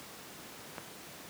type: click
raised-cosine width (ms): 0.5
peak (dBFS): -23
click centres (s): 0.782
effects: pink hiss -48 dBFS RMS until 1.29 s + high-pass 150 Hz 12 dB/octave